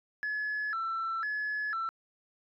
sine tone with vibrato, 1510 Hz, F#6, 35 cents sharp, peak -29 dBFS, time 0.23-1.89 s, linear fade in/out 0 ms, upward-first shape square, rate 1 Hz, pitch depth 210 cents each way, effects tanh soft clip ceiling -28 dBFS

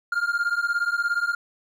triangle beating tone pair, 1396.9 / 1413.9 Hz, F6 / F6, 0 / +21 cents, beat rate 17 Hz, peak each -23 dBFS, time 0.12-1.35 s, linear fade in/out 5 ms, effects none

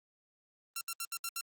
5% pulse tone bursts, 1361 Hz, F6, 45 cents flat, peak -24 dBFS, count 6, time 0.76-1.41 s, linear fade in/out 2 ms, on 50 ms, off 70 ms, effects Opus 24 kbps

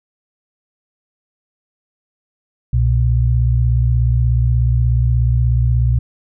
sine tone pair together, 63.8 / 120.44 Hz, C2 / B2, -43 / -43 cents, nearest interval major seventh, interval 1100 cents, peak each -14 dBFS, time 2.73-5.99 s, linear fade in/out 5 ms, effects none

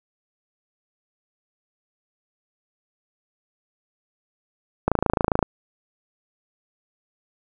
click train, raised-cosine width 1 ms, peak -4 dBFS, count 16, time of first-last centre 4.88-5.427 s, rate 27.4 Hz, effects none

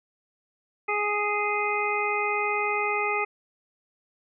harmonic tone, 415.3 Hz, G#4, in tune, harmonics 1 / 2 / 3 / 5 / 6, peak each -30 / -30 / -30 / -30 / -30 dBFS, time 0.88-3.25 s, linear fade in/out 10 ms, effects none

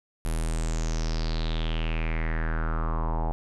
square tone with low-pass filter sweep, 40.21 Hz, E1, 42 cents flat, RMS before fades -27 dBFS, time 0.25-3.32 s, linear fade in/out 0 ms, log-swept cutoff 11000 to 800 Hz, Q 5.5, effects none

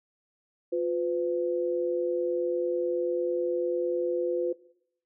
sine tone pair together, 353.8 / 504.7 Hz, F4 / B4, +23 / +38 cents, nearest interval tritone, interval 615 cents, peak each -28 dBFS, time 0.72-4.53 s, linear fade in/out 10 ms, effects noise-tail reverb RT60 0.7 s tail -19 dB re dry

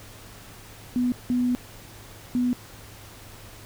sine tone bursts at uneven times, 246.9 Hz, B3, in tune, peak -20 dBFS, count 3, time 0.96-1.12 / 1.3-1.55 / 2.35-2.53 s, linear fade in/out 0 ms, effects added 105 Hz sine -49 dBFS peak until 3.65 s + pink hiss -46 dBFS RMS until 3.65 s

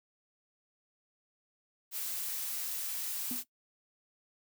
blue noise, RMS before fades -37 dBFS, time 1.91-3.44 s, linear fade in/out 50 ms
triangle tone with exponential decay, 246.5 Hz, B3, 3 cents flat, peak -32 dBFS, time 3.31-3.45 s, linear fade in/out 2 ms, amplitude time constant 30 ms
effects noise-tail reverb RT60 0.1 s tail -18 dB re dry

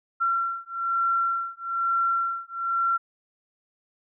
sine beating tone pair, 1362 / 1363.1 Hz, F6 / F6, -44 / -42 cents, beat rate 1.1 Hz, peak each -26 dBFS, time 0.2-2.98 s, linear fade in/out 20 ms, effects none

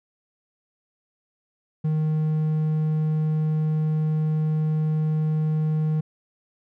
triangle tone, 155.3 Hz, D#3, 3 cents flat, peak -18 dBFS, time 1.84-6.01 s, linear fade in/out 10 ms, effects none

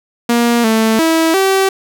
sawtooth tone with pitch steps, 236.6 / 221.9 / 325 / 385.5 Hz, A#3 / A3 / E4 / G4, +26 / +15 / -24 / -29 cents, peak -6 dBFS, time 0.29-1.69 s, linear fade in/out 5 ms, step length 350 ms, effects none

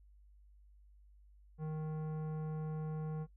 sine tone with tanh clipping, 155.56 Hz, D#3, in tune, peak -39 dBFS, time 1.58-3.27 s, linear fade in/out 50 ms, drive 14 dB, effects noise-tail reverb RT60 0.1 s tail -18 dB re dry + added 50 Hz sine -59 dBFS peak until 3.36 s

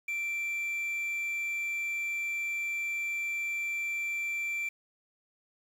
triangle tone with quantisation, 2349 Hz, D7, in tune, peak -29 dBFS, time 0.08-4.69 s, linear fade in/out 5 ms, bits 9, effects none

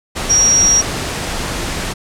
sine tone in noise, 5680 Hz, F8, 28 cents sharp, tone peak -8 dBFS, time 0.29-0.82 s, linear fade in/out 20 ms, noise pink, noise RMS -21 dBFS, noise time 0.15-1.94 s, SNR +10 dB, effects low-pass 9000 Hz 12 dB/octave

